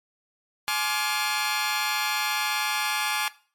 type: chord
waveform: 15% pulse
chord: D half-diminished seventh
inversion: second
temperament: just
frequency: 845.8 / 1057.2 / 1174.7 / 1409.6 Hz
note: Ab5 / C6 / D6 / F6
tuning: +31 / +18 / 0 / +16 cents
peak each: -22 / -26 / -24 / -25 dBFS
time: 0.68-3.28 s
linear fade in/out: 0 ms
effects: noise-tail reverb RT60 0.4 s tail -18 dB re dry + MP3 64 kbps

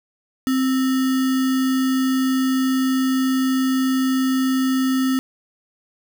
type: tone with sample-and-hold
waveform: sine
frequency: 261.6 Hz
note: C4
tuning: in tune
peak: -16 dBFS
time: 0.47-5.19 s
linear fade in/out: 0 ms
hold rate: 1575 Hz
effects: none

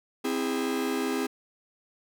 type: chord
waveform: 45% pulse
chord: C augmented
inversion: none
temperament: just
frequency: 261.6 / 327 / 408.8 Hz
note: C4 / E4 / G#4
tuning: 0 / -14 / -27 cents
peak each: -30 / -33 / -31 dBFS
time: 0.24-1.27 s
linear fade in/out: 10 ms
effects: none

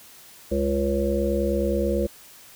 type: harmonic tone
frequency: 69.3 Hz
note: C#2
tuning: in tune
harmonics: 1 / 3 / 5 / 7 / 8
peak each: -27 / -27 / -27 / -27 / -27 dBFS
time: 0.51-2.07 s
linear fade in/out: 10 ms
effects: white hiss -48 dBFS RMS until 2.55 s

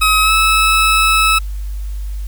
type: tone with pitch glide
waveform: 20% pulse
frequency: 1274 to 1301.5 Hz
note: D#6 to E6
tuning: +41 to -22 cents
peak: -5 dBFS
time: 0.01-1.39 s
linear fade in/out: 10 ms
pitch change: +37 cents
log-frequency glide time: 0.22-0.31 s
effects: added 50 Hz sine -20 dBFS peak until 2.27 s + white hiss -45 dBFS RMS until 2.27 s

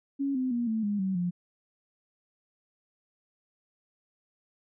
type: tone with pitch steps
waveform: sine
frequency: 277.2 / 257.1 / 238.5 / 221.3 / 205.3 / 190.43 / 176.65 Hz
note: C#4 / C4 / A#3 / A3 / G#3 / G3 / F3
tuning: 0 / -30 / +40 / +10 / -20 / -50 / +20 cents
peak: -26 dBFS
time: 0.19-1.31 s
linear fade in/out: 20 ms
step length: 160 ms
effects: none

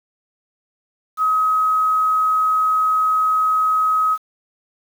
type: tone with quantisation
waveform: sine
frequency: 1270 Hz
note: D#6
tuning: 35 cents sharp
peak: -14 dBFS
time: 1.17-4.18 s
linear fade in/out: 50 ms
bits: 7
effects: none

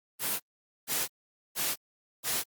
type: noise bursts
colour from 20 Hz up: white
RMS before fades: -30 dBFS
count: 4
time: 0.19-2.44 s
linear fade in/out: 50 ms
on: 210 ms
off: 470 ms
effects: high-pass 100 Hz 12 dB/octave + Opus 24 kbps

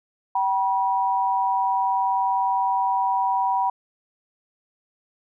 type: tone pair together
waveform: sine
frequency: 770.6 / 970 Hz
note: G5 / B5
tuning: -30 / -31 cents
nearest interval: major third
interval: 399 cents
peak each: -23 / -21 dBFS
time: 0.35-3.7 s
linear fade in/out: 5 ms
effects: none

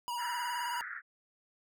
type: tone with vibrato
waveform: square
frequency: 962 Hz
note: B5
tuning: 46 cents flat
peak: -35 dBFS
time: 0.08-0.81 s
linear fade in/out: 0 ms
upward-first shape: sine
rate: 19 Hz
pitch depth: 45 cents each way
type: band-pass noise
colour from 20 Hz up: pink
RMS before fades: -42 dBFS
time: 0.17-1.02 s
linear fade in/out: 50 ms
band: 1300 to 2000 Hz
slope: 96 dB/octave
effects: none

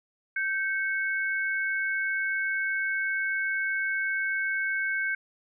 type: tone pair together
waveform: sine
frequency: 1558 / 2203 Hz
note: G6 / C#7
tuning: -11 / -11 cents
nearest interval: tritone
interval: 600 cents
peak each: -27 / -31 dBFS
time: 0.36-5.15 s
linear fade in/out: 5 ms
effects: none

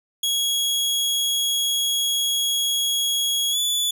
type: tone with pitch glide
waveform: sawtooth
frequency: 3322 to 3459 Hz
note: G#7 to A7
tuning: 0 to -30 cents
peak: -17 dBFS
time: 0.23-3.91 s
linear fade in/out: 5 ms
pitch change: +70 cents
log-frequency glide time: 3.51-3.58 s
effects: none

